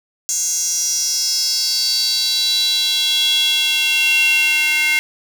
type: tone with high-pass filter sweep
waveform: square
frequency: 304.1 Hz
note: D#4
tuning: 40 cents flat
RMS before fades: -17 dBFS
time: 0.29-4.99 s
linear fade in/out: 0 ms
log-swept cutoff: 6600 to 2300 Hz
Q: 7.1
effects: none